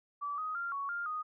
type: tone with pitch steps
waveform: sine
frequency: 1154 / 1254 / 1389 / 1116 / 1400 / 1241 Hz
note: D6 / D#6 / F6 / C#6 / F6 / D#6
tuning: -31 / +13 / -10 / +11 / +4 / -5 cents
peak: -34 dBFS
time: 0.21-1.23 s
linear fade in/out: 20 ms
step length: 170 ms
effects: none